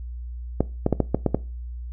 clicks, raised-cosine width 2 ms, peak -5 dBFS, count 7, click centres 0.606 / 0.864 / 0.927 / 1.003 / 1.146 / 1.263 / 1.346 s, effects noise-tail reverb RT60 0.3 s tail -20 dB re dry + added 60 Hz sine -31 dBFS peak until 1.92 s

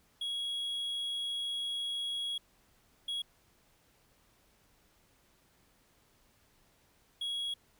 triangle tone bursts at uneven times, 3322 Hz, G#7, in tune, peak -32 dBFS, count 3, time 0.21-2.38 / 3.08-3.22 / 7.21-7.54 s, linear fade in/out 5 ms, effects pink hiss -68 dBFS RMS until 7.79 s

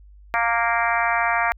harmonic tone with a mistuned harmonic, 233.1 Hz, A#3, in tune, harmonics 3 / 4 / 5 / 6 / 7 / 8 / 9 / 10, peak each -24 / -25 / -26 / -27 / -27 / -28 / -29 / -29 dBFS, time 0.34-1.52 s, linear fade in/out 0 ms, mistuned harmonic 4, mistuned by -17 cents, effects added 50 Hz sine -44 dBFS peak until 1.57 s

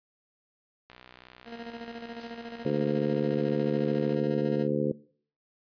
click train, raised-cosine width 0.3 ms, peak -32 dBFS, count 203, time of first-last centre 0.9-4.142 s, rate 62.3 Hz
20% pulse tone with tremolo, 233.1 Hz, A#3, in tune, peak -32 dBFS, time 1.45-4.68 s, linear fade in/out 50 ms, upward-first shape square, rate 14 Hz, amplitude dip 50%
violet noise with exponential decay, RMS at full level -33 dBFS, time 2.2-2.59 s, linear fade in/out 0 ms, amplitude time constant 84 ms
harmonic tone, 73.42 Hz, D2, in tune, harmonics 2 / 3 / 4 / 5 / 6 / 7, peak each -32 / -32 / -32 / -32 / -32 / -32 dBFS, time 2.65-4.92 s, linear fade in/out 5 ms
effects noise-tail reverb RT60 0.5 s tail -20 dB re dry + resampled to 11025 Hz

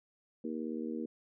harmonic tone, 78.6 Hz, D#2, 18 cents sharp, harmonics 3 / 4 / 5 / 6, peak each -38 / -40 / -44 / -44 dBFS, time 0.44-1.06 s, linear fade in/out 5 ms, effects none

